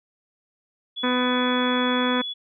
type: tone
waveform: sine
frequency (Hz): 3400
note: G#7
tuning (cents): +40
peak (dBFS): -28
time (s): 0.96-2.34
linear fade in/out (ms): 20
type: harmonic tone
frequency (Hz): 249.8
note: B3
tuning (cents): +20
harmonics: 1 / 2 / 3 / 4 / 5 / 6 / 7 / 8 / 9 / 10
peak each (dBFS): -23 / -27 / -38 / -28 / -32 / -31 / -33 / -39 / -37 / -40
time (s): 1.03-2.22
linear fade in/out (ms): 10
effects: none